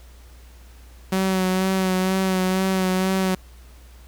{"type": "tone with vibrato", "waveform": "sawtooth", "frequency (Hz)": 187.8, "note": "F#3", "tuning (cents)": 26, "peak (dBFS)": -15, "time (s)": [1.12, 3.35], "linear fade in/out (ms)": 5, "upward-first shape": "sine", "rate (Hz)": 2.1, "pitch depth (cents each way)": 25, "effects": ["added 60 Hz sine -43 dBFS peak until 4.07 s", "pink hiss -53 dBFS RMS until 4.07 s"]}